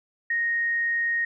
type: tone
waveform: sine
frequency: 1864.7 Hz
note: A#6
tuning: in tune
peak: -22 dBFS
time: 0.3-1.25 s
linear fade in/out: 5 ms
effects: none